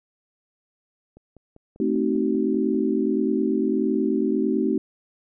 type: click train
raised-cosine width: 2 ms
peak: -34 dBFS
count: 9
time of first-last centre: 1.17-2.745 s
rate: 5.08 Hz
type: chord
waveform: sine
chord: A diminished seventh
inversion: none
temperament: equal with one note detuned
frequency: 220 / 261.6 / 311.1 / 379.7 Hz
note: A3 / C4 / Eb4 / Gb4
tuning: 0 / 0 / 0 / +45 cents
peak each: -25 dBFS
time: 1.8-4.78 s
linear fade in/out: 2 ms
effects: none